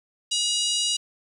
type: harmonic tone with a mistuned harmonic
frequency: 961 Hz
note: B5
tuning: 48 cents flat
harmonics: 3 / 4 / 5 / 6 / 7 / 8 / 9 / 10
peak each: -26 / -28 / -30 / -32 / -33 / -34 / -35 / -36 dBFS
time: 0.31-0.97 s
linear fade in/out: 10 ms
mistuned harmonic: 9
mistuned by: +26 cents
effects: 9-bit